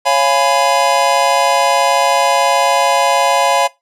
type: chord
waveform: square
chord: C# dominant seventh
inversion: none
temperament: just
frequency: 554.4 / 693 / 831.5 / 997.9 Hz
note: C#5 / E#5 / G#5 / B5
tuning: 0 / -14 / +2 / +18 cents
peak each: -17 dBFS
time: 0.05-3.68 s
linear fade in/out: 20 ms
effects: noise-tail reverb RT60 0.2 s tail -20 dB re dry + low-pass 10000 Hz 12 dB/octave